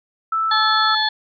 sine tone, 1318.5 Hz, E6, in tune, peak -17 dBFS, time 0.32-0.95 s, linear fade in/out 5 ms
harmonic tone, 865 Hz, A5, 30 cents flat, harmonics 1 / 2 / 4 / 5, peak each -22 / -22 / -22 / -22 dBFS, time 0.51-1.09 s, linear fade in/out 5 ms
effects none

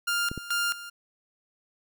sawtooth tone with tremolo, 1400 Hz, F6, 4 cents sharp, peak -21 dBFS, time 0.07-0.9 s, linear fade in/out 10 ms, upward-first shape square, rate 2.3 Hz, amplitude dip 80%
clicks, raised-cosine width 3 ms, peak -21 dBFS, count 2, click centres 0.315 / 0.377 s
effects none

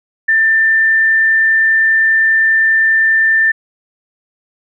sine tone, 1785 Hz, A6, 24 cents sharp, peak -8 dBFS, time 0.28-3.52 s, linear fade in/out 10 ms, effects none

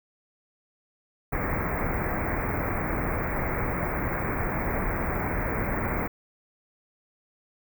pink band-stop noise, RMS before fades -28 dBFS, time 1.32-6.08 s, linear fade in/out 10 ms, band 2300 to 16000 Hz, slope 96 dB/octave, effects none

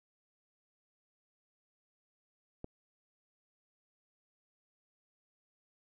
click, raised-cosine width 2 ms, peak -28 dBFS, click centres 2.644 s, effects none

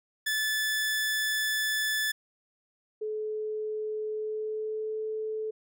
sawtooth tone, 1738 Hz, A6, 22 cents flat, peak -23 dBFS, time 0.26-2.12 s, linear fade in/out 10 ms
sine tone with pitch glide, 429.8 to 435 Hz, A4 to A4, -41 to -20 cents, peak -30 dBFS, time 3.01-5.51 s, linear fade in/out 10 ms, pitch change +21 cents, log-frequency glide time 4.1-5.03 s
effects none

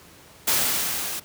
white noise with level ramp, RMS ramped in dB -20 to -31 dBFS, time 0.47-1.2 s, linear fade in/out 10 ms, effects pink hiss -49 dBFS RMS until 1.24 s + high-pass 80 Hz 12 dB/octave

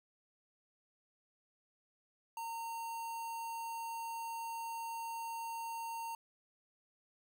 square tone with notch filter, 918 Hz, A#5, 27 cents flat, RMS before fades -42 dBFS, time 2.37-6.15 s, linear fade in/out 2 ms, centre 3800 Hz, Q 1.3, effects none

